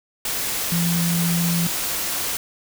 sine tone in noise, 170.5 Hz, F3, 41 cents flat, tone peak -19 dBFS, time 0.72-1.67 s, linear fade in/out 2 ms, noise white, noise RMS -25 dBFS, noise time 0.25-2.37 s, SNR +3 dB, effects none

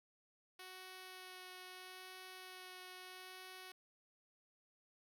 5% pulse tone with vibrato, 370 Hz, F#4, in tune, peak -40 dBFS, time 0.59-3.72 s, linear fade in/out 5 ms, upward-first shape sine, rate 0.77 Hz, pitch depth 10 cents each way, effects none

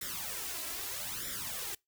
white noise with flanger, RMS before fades -39 dBFS, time 0.01-1.75 s, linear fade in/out 5 ms, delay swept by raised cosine 0.54 to 3.04 ms, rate 0.79 Hz, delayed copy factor +0.8, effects noise-tail reverb RT60 0.2 s tail -25 dB re dry

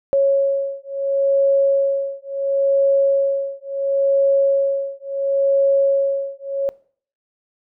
sine beating tone pair, 551 / 551.72 Hz, C#5 / C#5, -11 / -8 cents, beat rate 0.72 Hz, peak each -18 dBFS, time 0.13-6.69 s, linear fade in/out 0 ms, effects noise-tail reverb RT60 0.5 s tail -21 dB re dry

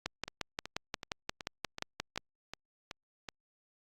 two click trains, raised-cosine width 0.2 ms, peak -23 / -16 dBFS, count 9 / 13, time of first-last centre 0.28-3.288 / 0.06-2.176 s, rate 2.66 / 5.67 Hz, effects Opus 48 kbps

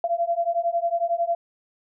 sine beating tone pair, 677 / 688 Hz, E5 / F5, +46 / -26 cents, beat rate 11 Hz, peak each -24 dBFS, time 0.04-1.35 s, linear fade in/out 2 ms, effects none

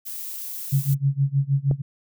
violet noise, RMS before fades -33 dBFS, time 0.05-0.95 s, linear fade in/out 20 ms
sine tone with tremolo, 138.59 Hz, C#3, in tune, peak -15 dBFS, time 0.72-1.82 s, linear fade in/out 10 ms, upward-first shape sine, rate 6.4 Hz, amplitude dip 95%
click, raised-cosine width 2 ms, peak -15 dBFS, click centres 1.712 s
effects none

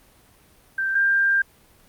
sine tone pair in turn, 1568 / 1591.7 Hz, G6 / G6, 0 / +26 cents, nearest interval unison, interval 26 cents, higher second, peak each -21 / -16 dBFS, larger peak second, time 0.78-0.95 / 0.95-1.42 s, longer second, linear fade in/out 5 ms, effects pink hiss -55 dBFS RMS until 1.88 s + Opus 32 kbps

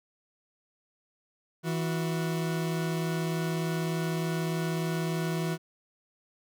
40% pulse tone pair together, 163.39 / 366.8 Hz, E3 / F#4, -15 / -15 cents, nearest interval octave + major second, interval 1400 cents, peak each -28 / -34 dBFS, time 1.63-5.58 s, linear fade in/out 50 ms, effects none

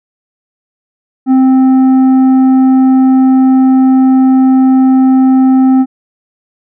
sine tone with tanh clipping, 261.6 Hz, C4, in tune, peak -5 dBFS, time 1.26-5.86 s, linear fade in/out 50 ms, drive 7 dB, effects none

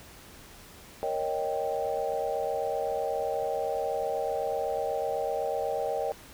sine chord, Eb dominant seventh, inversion second, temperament equal, 466.2 / 554.4 / 622.3 / 784 Hz, Bb4 / Db5 / Eb5 / G5, 0 / 0 / 0 / 0 cents, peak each -33 dBFS, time 1.03-6.12 s, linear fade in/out 0 ms, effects pink hiss -50 dBFS RMS until 6.33 s

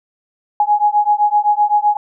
sine beating tone pair, 830 / 837.8 Hz, G#5 / G#5, -1 / +15 cents, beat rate 7.8 Hz, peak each -14 dBFS, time 0.6-1.97 s, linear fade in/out 2 ms, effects none

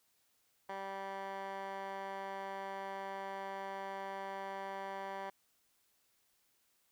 15% pulse tone with band-pass filter, 194.7 Hz, G3, 12 cents flat, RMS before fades -43 dBFS, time 0.69-5.3 s, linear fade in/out 5 ms, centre 1100 Hz, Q 2, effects white hiss -75 dBFS RMS until 6.91 s

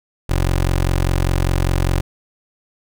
20% pulse tone, 45 Hz, F#1, 47 cents flat, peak -10 dBFS, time 0.29-2.01 s, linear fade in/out 10 ms, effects none

